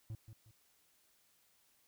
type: tone with echo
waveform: triangle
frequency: 110 Hz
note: A2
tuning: in tune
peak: -39 dBFS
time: 0.1-0.15 s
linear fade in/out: 0 ms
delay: 180 ms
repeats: 2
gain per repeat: -9 dB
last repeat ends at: 0.51 s
effects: white hiss -72 dBFS RMS until 1.87 s